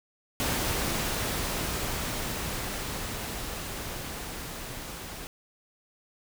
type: noise with level ramp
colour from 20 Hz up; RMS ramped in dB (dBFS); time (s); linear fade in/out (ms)
pink; -28 to -40; 0.4-5.27; 0
effects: none